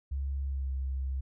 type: tone with pitch glide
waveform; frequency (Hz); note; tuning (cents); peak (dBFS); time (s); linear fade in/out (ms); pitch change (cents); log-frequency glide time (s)
sine; 68.6 to 66.45; C#2 to C2; -17 to +27; -30; 0.11-1.21; 10; -56; 0.45-0.7
effects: none